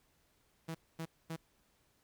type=tone bursts; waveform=sawtooth; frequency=162.9 Hz; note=E3; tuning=20 cents flat; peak=-35 dBFS; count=3; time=0.68-1.364 s; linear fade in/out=10 ms; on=68 ms; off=240 ms; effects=pink hiss -73 dBFS RMS until 2.03 s